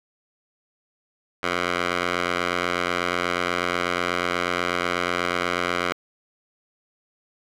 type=tone with band-pass filter; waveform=10% pulse; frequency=88.2 Hz; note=F2; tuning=18 cents sharp; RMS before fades=-25 dBFS; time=1.43-5.93 s; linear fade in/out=5 ms; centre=1700 Hz; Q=0.92; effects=none